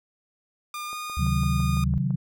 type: tone with pitch glide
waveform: sawtooth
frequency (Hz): 1206 to 1225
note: D6 to D#6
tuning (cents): +46 to -27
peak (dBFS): -28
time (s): 0.74-1.84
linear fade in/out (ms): 2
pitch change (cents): +27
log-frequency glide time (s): 0.86-0.94
type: click train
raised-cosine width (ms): 1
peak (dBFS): -31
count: 8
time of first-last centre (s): 0.93-2.106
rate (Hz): 5.95
type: tone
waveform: sine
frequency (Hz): 73.42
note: D2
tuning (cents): 0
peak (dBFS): -25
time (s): 1.17-1.98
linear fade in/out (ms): 0
type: chord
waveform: sine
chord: C diminished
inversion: none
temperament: equal with one note detuned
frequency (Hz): 133.72 / 155.56 / 185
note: C3 / Eb3 / Gb3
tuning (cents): +38 / 0 / 0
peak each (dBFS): -25 / -29 / -27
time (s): 1.19-2.16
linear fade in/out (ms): 10
effects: none